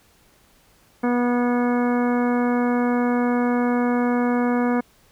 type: harmonic tone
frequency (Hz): 243.4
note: B3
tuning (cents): -25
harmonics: 1 / 2 / 3 / 4 / 5 / 6 / 7 / 9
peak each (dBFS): -19 / -25 / -29 / -31 / -33 / -35 / -36 / -38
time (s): 1.03-4.81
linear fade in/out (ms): 10
effects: pink hiss -57 dBFS RMS until 5.11 s